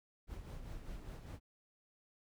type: noise with tremolo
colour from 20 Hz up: brown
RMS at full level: -45 dBFS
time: 0.27-1.4 s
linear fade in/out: 50 ms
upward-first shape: sine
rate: 5 Hz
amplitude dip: 50%
effects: none

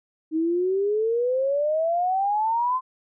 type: exponential sweep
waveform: sine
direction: up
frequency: 311.1 to 1046.5 Hz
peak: -20 dBFS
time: 0.31-2.81 s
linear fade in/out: 50 ms
effects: none

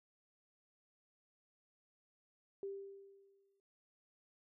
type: tone with exponential decay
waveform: sine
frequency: 394.3 Hz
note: G4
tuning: 10 cents sharp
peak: -39 dBFS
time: 2.63-3.6 s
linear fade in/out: 1 ms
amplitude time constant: 210 ms
effects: noise-tail reverb RT60 0.2 s tail -24 dB re dry

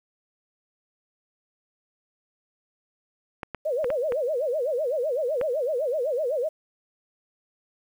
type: clicks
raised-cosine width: 0.5 ms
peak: -17 dBFS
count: 6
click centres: 3.432 / 3.547 / 3.844 / 3.903 / 4.122 / 5.413 s
type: tone with vibrato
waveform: sine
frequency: 550 Hz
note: C#5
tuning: 14 cents flat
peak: -23 dBFS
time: 3.65-6.49 s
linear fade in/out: 10 ms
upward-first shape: sine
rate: 7.9 Hz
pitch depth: 260 cents each way
effects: 9-bit

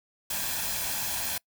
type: noise with comb filter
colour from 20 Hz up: white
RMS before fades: -31 dBFS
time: 0.3-1.38 s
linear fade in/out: 5 ms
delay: 1.2 ms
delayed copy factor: +0.55
effects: noise-tail reverb RT60 0.1 s tail -25 dB re dry

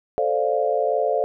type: chord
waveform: sine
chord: D minor seventh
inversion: second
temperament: equal with one note detuned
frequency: 440 / 525.1 / 587.3 / 698.5 Hz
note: A4 / C5 / D5 / F5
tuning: 0 / +6 / 0 / 0 cents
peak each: -24 dBFS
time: 0.18-1.24 s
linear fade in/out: 0 ms
effects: none

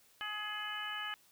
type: harmonic tone with a mistuned harmonic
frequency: 420.8 Hz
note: G#4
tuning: 23 cents sharp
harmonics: 2 / 3 / 4 / 5 / 6 / 7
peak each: -48 / -44 / -42 / -49 / -50 / -42 dBFS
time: 0.21-1.14 s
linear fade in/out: 0 ms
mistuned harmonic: 7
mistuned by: +23 cents
effects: white hiss -66 dBFS RMS until 1.31 s

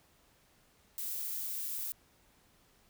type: noise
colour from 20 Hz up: violet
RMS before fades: -38 dBFS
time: 0.98-1.92 s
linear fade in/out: 0 ms
effects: pink hiss -67 dBFS RMS until 2.89 s

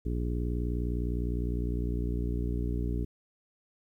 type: harmonic tone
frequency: 59.8 Hz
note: A#1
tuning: 45 cents sharp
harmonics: 1 / 2 / 3 / 4 / 5 / 6 / 7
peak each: -30 / -36 / -39 / -40 / -39 / -44 / -42 dBFS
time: 0.05-3.05 s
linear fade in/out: 10 ms
effects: 11-bit

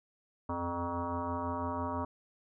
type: tone with frequency modulation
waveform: sine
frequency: 605 Hz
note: D#5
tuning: 49 cents flat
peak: -32 dBFS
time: 0.49-2.05 s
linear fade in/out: 5 ms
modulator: 172 Hz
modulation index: 3.3
effects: none

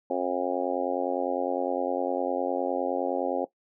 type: harmonic tone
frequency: 89.8 Hz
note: F2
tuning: 49 cents sharp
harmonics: 3 / 4 / 5 / 6 / 7 / 8 / 9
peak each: -33 / -33 / -33 / -29 / -35 / -35 / -34 dBFS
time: 0.1-3.45 s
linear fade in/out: 5 ms
effects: noise-tail reverb RT60 0.1 s tail -17 dB re dry

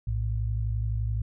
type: tone pair together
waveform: sine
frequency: 58.27 / 110 Hz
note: A#1 / A2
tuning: 0 / 0 cents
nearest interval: major seventh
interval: 1100 cents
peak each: -28 dBFS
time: 0.07-1.22 s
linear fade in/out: 5 ms
effects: none

